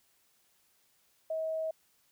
sine tone, 639 Hz, D#5, 46 cents sharp, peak -31 dBFS, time 1.3-1.71 s, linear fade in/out 5 ms, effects white hiss -70 dBFS RMS until 2.11 s

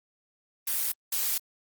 blue noise bursts at uneven times, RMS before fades -28 dBFS, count 2, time 0.67-0.92 / 1.12-1.38 s, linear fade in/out 5 ms, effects Opus 32 kbps

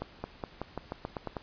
accelerating click train, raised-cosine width 1 ms, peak -20 dBFS, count 10, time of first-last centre 0.02-1.368 s, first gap 220 ms, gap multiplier 0.9, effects pink hiss -54 dBFS RMS until 1.42 s + resampled to 11025 Hz

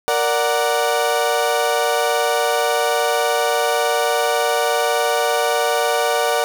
30% pulse chord, Bb augmented, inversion none, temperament equal, 466.2 / 587.3 / 740 Hz, Bb4 / D5 / F#5, 0 / 0 / 0 cents, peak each -18 dBFS, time 0.08-6.44 s, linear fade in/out 0 ms, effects none

